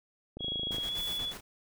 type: click train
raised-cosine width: 2 ms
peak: -27 dBFS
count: 12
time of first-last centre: 0.37-0.784 s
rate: 26.6 Hz
type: tone with pitch glide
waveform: sine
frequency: 3322 to 3415 Hz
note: G#7 to G#7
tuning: 0 to +48 cents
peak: -32 dBFS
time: 0.39-1.34 s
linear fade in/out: 50 ms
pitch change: +48 cents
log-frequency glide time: 0.84-0.97 s
type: noise with tremolo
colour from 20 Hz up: pink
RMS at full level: -43 dBFS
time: 0.71-1.41 s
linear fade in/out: 10 ms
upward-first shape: square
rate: 8.3 Hz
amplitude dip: 55%
type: noise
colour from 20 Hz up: blue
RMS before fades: -45 dBFS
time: 0.96-1.19 s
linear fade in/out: 20 ms
effects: none